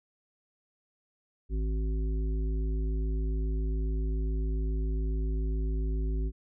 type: harmonic tone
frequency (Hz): 53.6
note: A1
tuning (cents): -45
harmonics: 1 / 3 / 5 / 7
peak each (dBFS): -27 / -41 / -42 / -43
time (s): 1.49-6.32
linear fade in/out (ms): 50
effects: none